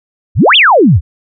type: exponential two-way sweep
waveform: sine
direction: up then down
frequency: 65.6 to 3668 to 65.6 Hz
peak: -3 dBFS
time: 0.35-1.01 s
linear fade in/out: 50 ms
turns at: 0.56 s
effects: none